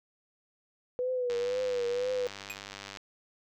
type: tone with vibrato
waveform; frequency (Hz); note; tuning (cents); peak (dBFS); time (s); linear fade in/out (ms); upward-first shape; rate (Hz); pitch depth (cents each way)
sine; 493.9; B4; 0; -28; 0.99-2.27; 0; triangle; 2; 70
type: click train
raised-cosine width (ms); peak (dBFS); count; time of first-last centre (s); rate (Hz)
0.2; -24; 167; 1.3-2.972; 99.3
type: tone with exponential decay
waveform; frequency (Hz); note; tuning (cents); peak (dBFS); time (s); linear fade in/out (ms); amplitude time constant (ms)
square; 2490; D#7; +1; -33; 2.5-2.59; 1; 18
effects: none